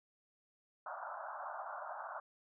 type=band-pass noise; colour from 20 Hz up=pink; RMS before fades=-45 dBFS; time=0.86-2.2 s; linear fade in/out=2 ms; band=600 to 1500 Hz; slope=96 dB/octave; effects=none